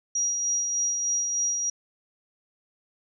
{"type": "tone with tremolo", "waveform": "sine", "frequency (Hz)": 5740, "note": "F8", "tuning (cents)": 47, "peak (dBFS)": -22, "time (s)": [0.15, 1.7], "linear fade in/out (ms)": 5, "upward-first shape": "sine", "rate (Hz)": 3.3, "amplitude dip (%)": 35, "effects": []}